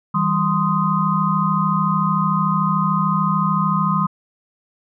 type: tone cluster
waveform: sine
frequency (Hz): 160.4 / 193.9 / 1041 / 1245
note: E3 / G3 / C6 / D#6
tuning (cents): -47 / -19 / -9 / +1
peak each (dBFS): -21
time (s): 0.14-4.07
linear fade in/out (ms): 10
effects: none